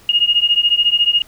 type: beating tone pair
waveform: sine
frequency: 2849 / 2863 Hz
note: F7 / F7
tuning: +34 / +42 cents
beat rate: 14 Hz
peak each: -15 / -14 dBFS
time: 0.09-1.22 s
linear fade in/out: 2 ms
effects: pink hiss -47 dBFS RMS until 1.27 s